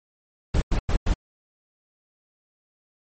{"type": "noise bursts", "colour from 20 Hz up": "brown", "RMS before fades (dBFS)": -20, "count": 4, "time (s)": [0.54, 1.14], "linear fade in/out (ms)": 5, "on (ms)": 78, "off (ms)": 96, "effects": ["MP3 32 kbps"]}